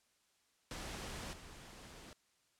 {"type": "noise with level steps", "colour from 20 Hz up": "pink", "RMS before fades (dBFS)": [-45, -54], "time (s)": [0.71, 2.13], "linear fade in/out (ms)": 0, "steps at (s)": 1.33, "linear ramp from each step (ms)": 2, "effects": ["white hiss -75 dBFS RMS until 2.59 s", "low-pass 9000 Hz 12 dB/octave"]}